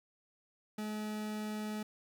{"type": "tone", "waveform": "40% pulse", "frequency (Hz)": 213, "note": "G#3", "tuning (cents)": 44, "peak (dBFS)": -36, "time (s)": [0.78, 1.83], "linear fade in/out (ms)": 5, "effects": ["12-bit"]}